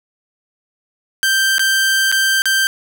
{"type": "tone with dropouts", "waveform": "sawtooth", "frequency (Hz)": 1568, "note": "G6", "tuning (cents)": 0, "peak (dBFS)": -9, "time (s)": [1.23, 2.67], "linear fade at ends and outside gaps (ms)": 0, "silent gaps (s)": [[1.582, 1.594], [2.116, 2.124], [2.42, 2.456]], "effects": []}